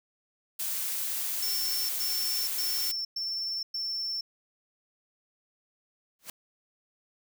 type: noise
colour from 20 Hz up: blue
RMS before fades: -32 dBFS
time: 0.59-2.92 s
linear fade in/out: 10 ms
type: tone bursts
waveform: triangle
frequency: 5390 Hz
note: E8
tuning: 38 cents sharp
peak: -29 dBFS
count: 5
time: 1.42-4.21 s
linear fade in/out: 5 ms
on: 470 ms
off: 110 ms
type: noise with exponential growth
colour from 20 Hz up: white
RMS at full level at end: -36 dBFS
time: 6.19-6.3 s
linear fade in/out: 2 ms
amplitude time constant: 22 ms
effects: none